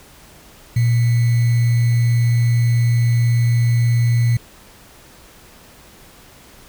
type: tone with sample-and-hold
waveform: sine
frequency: 118.3 Hz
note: A#2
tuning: 26 cents sharp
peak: -12 dBFS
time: 0.76-4.37 s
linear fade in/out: 5 ms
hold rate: 2100 Hz
effects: pink hiss -45 dBFS RMS until 6.68 s